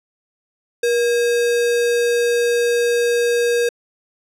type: tone with sample-and-hold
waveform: sine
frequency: 475.8 Hz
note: A#4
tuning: 35 cents sharp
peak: -14 dBFS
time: 0.83-3.69 s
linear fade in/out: 5 ms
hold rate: 2100 Hz
effects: low-pass 11000 Hz 12 dB/octave